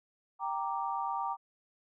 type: chord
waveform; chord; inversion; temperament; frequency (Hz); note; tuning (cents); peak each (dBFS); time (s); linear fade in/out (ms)
sine; G minor; none; equal; 784 / 932.3 / 1174.7; G5 / Bb5 / D6; 0 / 0 / 0; -36 / -35 / -37; 0.39-1.37; 50
effects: none